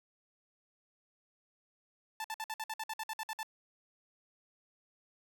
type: tone bursts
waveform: sawtooth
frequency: 880 Hz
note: A5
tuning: in tune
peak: -33 dBFS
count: 13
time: 2.2-3.431 s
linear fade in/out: 2 ms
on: 43 ms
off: 56 ms
effects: none